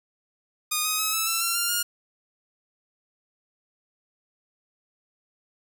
5% pulse tone with pitch steps, 1230 / 1255.8 / 1282.2 / 1309.2 / 1336.7 / 1364.8 / 1393.4 / 1422.7 Hz, D#6 / D#6 / E6 / E6 / E6 / F6 / F6 / F6, -20 / +16 / -48 / -12 / +24 / -40 / -4 / +32 cents, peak -12 dBFS, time 0.71-1.83 s, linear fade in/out 10 ms, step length 140 ms, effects none

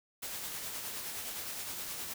white noise with tremolo, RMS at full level -39 dBFS, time 0.22-2.14 s, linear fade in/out 10 ms, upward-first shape triangle, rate 9.6 Hz, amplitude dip 35%, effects none

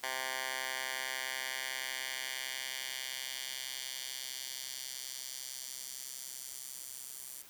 10% pulse tone with high-pass filter sweep, 130.81 Hz, C3, in tune, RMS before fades -41 dBFS, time 0.03-7.42 s, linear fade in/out 5 ms, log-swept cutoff 1200 to 8900 Hz, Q 1.1, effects white hiss -56 dBFS RMS until 7.49 s

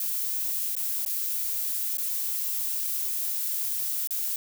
violet noise with dropouts, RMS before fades -29 dBFS, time 0-4.36 s, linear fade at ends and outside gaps 2 ms, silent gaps 0.753-0.765 / 1.051-1.061 / 1.972-1.982 / 4.074-4.107 s, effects none

